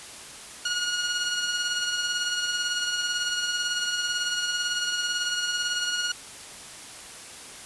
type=tone with tremolo; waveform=15% pulse; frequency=1441 Hz; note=F#6; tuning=46 cents flat; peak=-17 dBFS; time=0.65-6.12 s; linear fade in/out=5 ms; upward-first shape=sine; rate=18 Hz; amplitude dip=40%; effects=white hiss -42 dBFS RMS until 7.65 s + resampled to 24000 Hz